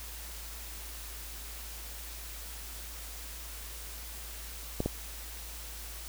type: clicks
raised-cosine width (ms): 2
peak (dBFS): -16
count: 2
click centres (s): 4.804 / 4.86
effects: added 55 Hz sine -44 dBFS peak until 6.08 s + white hiss -45 dBFS RMS until 6.08 s